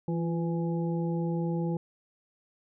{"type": "harmonic tone with a mistuned harmonic", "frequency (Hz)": 166.8, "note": "E3", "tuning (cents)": 21, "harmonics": [1, 2, 3, 5], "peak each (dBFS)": [-28, -34, -38, -42], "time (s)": [0.08, 1.77], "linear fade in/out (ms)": 2, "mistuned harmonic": 2, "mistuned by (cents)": 46, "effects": []}